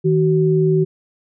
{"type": "tone pair together", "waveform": "sine", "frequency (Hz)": [158.59, 377.2], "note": ["D#3", "F#4"], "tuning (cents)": [33, 33], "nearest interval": "octave + minor third", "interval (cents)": 1500, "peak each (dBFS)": -15, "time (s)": [0.04, 0.85], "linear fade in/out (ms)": 20, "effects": []}